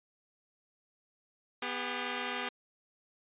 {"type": "tone pair together", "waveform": "5% pulse", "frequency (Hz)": [246.9, 402.5], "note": ["B3", "G4"], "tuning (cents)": [0, 46], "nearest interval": "minor sixth", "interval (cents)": 846, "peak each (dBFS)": -25, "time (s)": [1.62, 2.49], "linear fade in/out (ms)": 5, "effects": ["resampled to 8000 Hz"]}